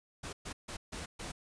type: noise bursts at uneven times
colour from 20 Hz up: pink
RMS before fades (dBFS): -42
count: 5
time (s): 0.23-0.33 / 0.45-0.53 / 0.68-0.77 / 0.92-1.06 / 1.19-1.32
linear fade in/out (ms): 10
effects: resampled to 22050 Hz